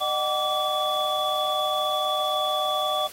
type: tone cluster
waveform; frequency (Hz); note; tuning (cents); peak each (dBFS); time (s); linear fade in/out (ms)
sine; 610 / 753 / 1157 / 3430; D#5 / F#5 / D6 / A7; -34 / +30 / -26 / -45; -28; 0-3.08; 20
effects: white hiss -43 dBFS RMS until 3.12 s + AAC 48 kbps